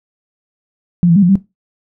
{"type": "tone with pitch steps", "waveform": "sine", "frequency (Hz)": [175.2, 167.2, 202.3, 176, 194.9], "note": ["F3", "E3", "G#3", "F3", "G3"], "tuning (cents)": [6, 25, -45, 14, -10], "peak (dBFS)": -6, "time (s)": [1.03, 1.355], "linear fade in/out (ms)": 0, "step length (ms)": 65, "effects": ["noise-tail reverb RT60 0.2 s tail -17 dB re dry"]}